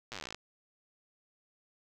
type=slowing click train; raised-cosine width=0.2 ms; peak=-23 dBFS; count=18; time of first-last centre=0.12-0.346 s; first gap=8 ms; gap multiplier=1.06; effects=none